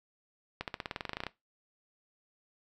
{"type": "accelerating click train", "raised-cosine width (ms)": 0.3, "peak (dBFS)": -19, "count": 15, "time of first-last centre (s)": [0.61, 1.267], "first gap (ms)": 68, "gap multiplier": 0.94, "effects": ["noise-tail reverb RT60 0.2 s tail -18 dB re dry"]}